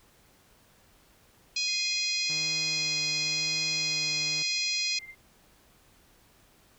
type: harmonic tone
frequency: 830.6 Hz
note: G#5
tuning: in tune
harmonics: 3 / 4 / 5 / 6 / 7 / 8 / 9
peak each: -32 / -39 / -31 / -33 / -38 / -41 / -46 dBFS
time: 1.56-4.99 s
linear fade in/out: 5 ms
type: tone with tremolo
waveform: sine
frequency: 2093 Hz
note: C7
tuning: in tune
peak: -40 dBFS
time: 1.67-5.15 s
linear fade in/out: 20 ms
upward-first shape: sine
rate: 17 Hz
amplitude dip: 65%
type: tone with vibrato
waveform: sawtooth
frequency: 155.56 Hz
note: D#3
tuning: in tune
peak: -38 dBFS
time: 2.29-4.43 s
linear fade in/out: 10 ms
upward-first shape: sine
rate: 0.93 Hz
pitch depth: 28 cents each way
effects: pink hiss -61 dBFS RMS until 6.78 s

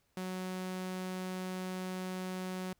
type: tone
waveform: sawtooth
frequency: 185 Hz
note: F#3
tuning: in tune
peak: -33 dBFS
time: 0.17-2.73 s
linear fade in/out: 2 ms
effects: pink hiss -75 dBFS RMS until 2.79 s

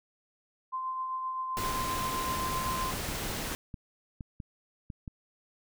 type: tone with tremolo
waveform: sine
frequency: 1039 Hz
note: C6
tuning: 12 cents flat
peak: -30 dBFS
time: 0.72-2.92 s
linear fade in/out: 20 ms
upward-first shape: triangle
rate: 7.7 Hz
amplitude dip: 35%
type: noise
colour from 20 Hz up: pink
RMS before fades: -35 dBFS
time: 1.57-3.55 s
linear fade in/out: 0 ms
type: clicks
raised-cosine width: 5 ms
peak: -27 dBFS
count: 8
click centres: 2.938 / 3.088 / 3.3 / 3.742 / 4.208 / 4.402 / 4.902 / 5.078 s
effects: none

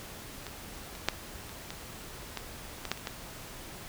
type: clicks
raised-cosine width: 0.2 ms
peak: -23 / -27 / -7 / -28 / -20 / -17 / -18 / -11 / -26 / -17 dBFS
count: 10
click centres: 0.467 / 0.952 / 1.086 / 1.494 / 1.705 / 2.373 / 2.853 / 2.916 / 2.975 / 3.072 s
effects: pink hiss -45 dBFS RMS until 3.88 s

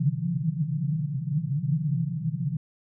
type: band-pass noise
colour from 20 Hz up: white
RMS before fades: -27 dBFS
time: 0-2.57 s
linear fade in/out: 5 ms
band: 130 to 170 Hz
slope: 96 dB/octave
effects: none

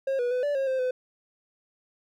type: tone with pitch steps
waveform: triangle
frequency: 539 / 486.4 / 501 / 580 / 540 / 523 / 507 Hz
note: C#5 / B4 / B4 / D5 / C#5 / C5 / B4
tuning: -49 / -26 / +25 / -22 / -45 / -1 / +45 cents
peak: -22 dBFS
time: 0.07-0.91 s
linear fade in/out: 5 ms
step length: 120 ms
effects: none

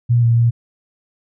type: tone with pitch steps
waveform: sine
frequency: 119.6 / 116.7 / 117.6 Hz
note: A#2 / A#2 / A#2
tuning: +45 / +2 / +16 cents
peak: -10 dBFS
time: 0.09-0.51 s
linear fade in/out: 20 ms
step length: 140 ms
effects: none

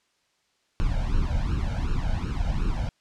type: noise with flanger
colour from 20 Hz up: brown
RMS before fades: -25 dBFS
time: 0.8-2.89 s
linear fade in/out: 0 ms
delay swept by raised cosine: 0.72 to 1.35 ms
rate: 2.7 Hz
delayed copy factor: +0.95
effects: white hiss -69 dBFS RMS until 3 s + low-pass 6000 Hz 12 dB/octave

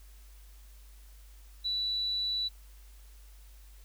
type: tone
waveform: sine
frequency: 3951 Hz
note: B7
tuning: in tune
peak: -29 dBFS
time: 1.64-2.49 s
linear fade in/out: 20 ms
effects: added 50 Hz sine -50 dBFS peak until 3.84 s + white hiss -62 dBFS RMS until 3.84 s

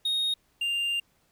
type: tone pair in turn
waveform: triangle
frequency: 3729 / 2794 Hz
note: A#7 / F7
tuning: 0 / 0 cents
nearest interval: perfect fourth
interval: 500 cents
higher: first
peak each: -23 / -24 dBFS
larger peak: first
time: 0.05-0.34 / 0.61-1 s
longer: second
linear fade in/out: 5 ms
effects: pink hiss -68 dBFS RMS until 1.31 s

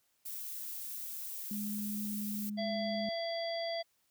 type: noise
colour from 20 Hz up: violet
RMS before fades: -42 dBFS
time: 0.25-2.5 s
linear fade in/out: 10 ms
type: tone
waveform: sine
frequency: 208 Hz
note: G#3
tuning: 3 cents sharp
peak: -36 dBFS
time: 1.51-3.09 s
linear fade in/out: 2 ms
type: harmonic tone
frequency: 671 Hz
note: E5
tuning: 31 cents sharp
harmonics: 1 / 3 / 5 / 7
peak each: -35 / -45 / -45 / -43 dBFS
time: 2.57-3.83 s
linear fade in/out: 20 ms
effects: white hiss -75 dBFS RMS until 4.1 s

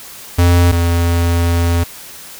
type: tone pair in turn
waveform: square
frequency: 87.2 / 85.41 Hz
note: F2 / F2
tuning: -2 / -38 cents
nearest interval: unison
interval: 36 cents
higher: first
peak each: -8 / -12 dBFS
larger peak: first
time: 0.38-0.72 / 0.72-1.84 s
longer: second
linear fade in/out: 10 ms
effects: white hiss -34 dBFS RMS until 2.39 s

